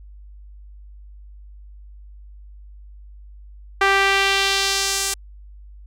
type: tone with band-pass filter sweep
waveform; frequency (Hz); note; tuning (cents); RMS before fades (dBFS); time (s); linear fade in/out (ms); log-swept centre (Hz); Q
sawtooth; 392; G4; 0; -19; 3.81-5.14; 5; 1600 to 8200; 1.2
effects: added 50 Hz sine -39 dBFS peak until 5.86 s